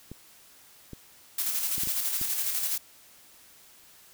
clicks, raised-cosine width 3 ms, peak -27 dBFS, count 6, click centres 0.116 / 0.933 / 1.781 / 1.835 / 1.873 / 2.214 s
blue noise with tremolo, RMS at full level -28 dBFS, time 1.38-2.78 s, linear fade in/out 5 ms, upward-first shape square, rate 12 Hz, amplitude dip 35%
effects white hiss -55 dBFS RMS until 4.13 s

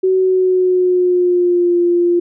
sine tone with pitch glide, 375.5 to 348.3 Hz, F#4 to F4, +26 to -5 cents, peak -10 dBFS, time 0.03-2.2 s, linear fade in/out 10 ms, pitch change -131 cents, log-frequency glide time 0.17-1.78 s, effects none

